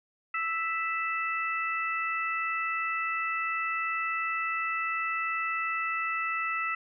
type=harmonic tone; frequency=659.3 Hz; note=E5; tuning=in tune; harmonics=2 / 3 / 4; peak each=-31 / -33 / -34 dBFS; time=0.34-6.75 s; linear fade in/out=5 ms; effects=none